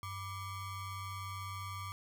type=ring-modulated tone; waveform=square; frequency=539 Hz; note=C#5; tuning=49 cents flat; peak=-38 dBFS; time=0.03-1.92 s; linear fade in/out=0 ms; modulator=636 Hz; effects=none

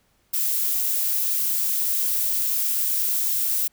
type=noise; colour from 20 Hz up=violet; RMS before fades=-23 dBFS; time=0.33-3.68 s; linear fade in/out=10 ms; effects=pink hiss -65 dBFS RMS until 3.72 s

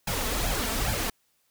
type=noise with flanger; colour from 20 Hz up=pink; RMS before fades=-28 dBFS; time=0.07-1.1 s; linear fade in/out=5 ms; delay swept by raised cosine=1.2 to 4.6 ms; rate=2.4 Hz; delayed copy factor=+0.75; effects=white hiss -70 dBFS RMS until 1.5 s

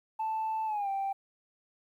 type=tone with pitch glide; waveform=sine; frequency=880 to 784 Hz; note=A5 to G5; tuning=0 to 0 cents; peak=-28 dBFS; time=0.19-1.13 s; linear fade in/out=10 ms; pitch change=-200 cents; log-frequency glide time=0.66-0.89 s; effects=tanh soft clip ceiling -27 dBFS + 11-bit

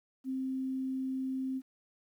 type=tone; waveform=sine; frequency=262.7 Hz; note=C4; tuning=7 cents sharp; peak=-32 dBFS; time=0.24-1.62 s; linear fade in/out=50 ms; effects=11-bit

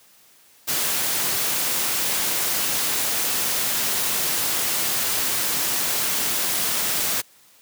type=noise; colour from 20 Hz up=white; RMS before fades=-23 dBFS; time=0.67-7.22 s; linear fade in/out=20 ms; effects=white hiss -54 dBFS RMS until 7.61 s + high-pass 100 Hz 12 dB/octave

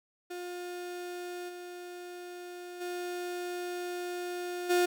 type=tone with level steps; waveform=35% pulse; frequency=355.3 Hz; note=F4; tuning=30 cents sharp; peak=-36 / -40 / -33 / -22 dBFS; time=0.3-4.86 s; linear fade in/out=10 ms; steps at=1.48 / 2.8 / 4.69 s; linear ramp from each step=20 ms; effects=none

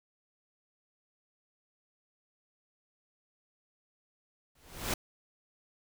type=noise with exponential growth; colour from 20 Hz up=pink; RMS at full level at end=-28 dBFS; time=4.55-4.94 s; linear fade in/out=5 ms; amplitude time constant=83 ms; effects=none

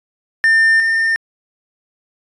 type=tone pair in turn; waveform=triangle; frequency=1800 / 1808.5 Hz; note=A6 / A6; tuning=+39 / +47 cents; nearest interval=unison; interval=8 cents; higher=second; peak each=-7 / -11 dBFS; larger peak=first; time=0.44-0.8 / 0.8-1.16 s; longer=neither; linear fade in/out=0 ms; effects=resampled to 24000 Hz

